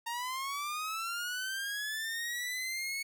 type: linear sweep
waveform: sawtooth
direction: up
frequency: 920 to 2217 Hz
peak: -31 dBFS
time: 0.06-3.03 s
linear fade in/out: 10 ms
effects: none